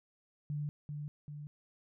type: tone with echo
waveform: sine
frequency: 147.5 Hz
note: D3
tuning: 8 cents sharp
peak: -34 dBFS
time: 0.5-0.69 s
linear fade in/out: 0 ms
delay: 390 ms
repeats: 2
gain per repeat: -4 dB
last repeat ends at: 1.47 s
effects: none